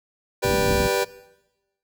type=chord; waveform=sawtooth; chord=G major; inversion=none; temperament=just; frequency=392 / 490 / 588 Hz; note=G4 / B4 / D5; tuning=0 / -14 / +2 cents; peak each=-20 / -19 / -22 dBFS; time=0.42-1.05 s; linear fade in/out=20 ms
type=low-pass noise; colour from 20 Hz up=white; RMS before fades=-26 dBFS; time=0.44-0.89 s; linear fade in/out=20 ms; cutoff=250 Hz; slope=24 dB/octave
effects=noise-tail reverb RT60 1.0 s tail -19 dB re dry